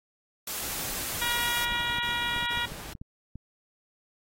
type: noise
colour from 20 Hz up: white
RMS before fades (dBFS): -34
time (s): 0.47-1.65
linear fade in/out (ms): 5
type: noise bursts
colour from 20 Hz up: pink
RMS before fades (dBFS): -42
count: 5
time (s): 0.61-2.938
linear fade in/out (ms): 10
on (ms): 440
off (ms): 32
type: harmonic tone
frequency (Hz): 477.1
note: A#4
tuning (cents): +40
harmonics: 2 / 3 / 4 / 5 / 6 / 7 / 8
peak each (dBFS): -34 / -34 / -33 / -37 / -39 / -34 / -37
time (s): 1.21-2.66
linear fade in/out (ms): 10
type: clicks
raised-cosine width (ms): 5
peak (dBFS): -28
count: 12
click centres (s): 1.72 / 1.805 / 1.9 / 1.985 / 2.091 / 2.364 / 2.427 / 2.574 / 2.72 / 2.952 / 3.015 / 3.356
effects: AAC 48 kbps